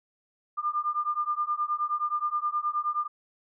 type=beating tone pair; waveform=sine; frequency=1198 / 1207.5 Hz; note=D6 / D6; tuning=+34 / +48 cents; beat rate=9.5 Hz; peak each=-29 dBFS; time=0.57-3.08 s; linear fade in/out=20 ms; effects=none